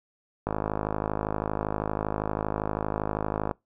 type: click train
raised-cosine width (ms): 1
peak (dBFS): -13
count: 161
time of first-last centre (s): 0.47-3.512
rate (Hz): 52.6
effects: noise-tail reverb RT60 0.2 s tail -24 dB re dry